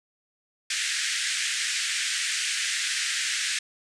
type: band-pass noise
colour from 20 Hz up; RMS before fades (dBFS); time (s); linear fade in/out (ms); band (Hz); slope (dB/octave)
pink; -28; 0.7-3.59; 5; 1600 to 9100; 48
effects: none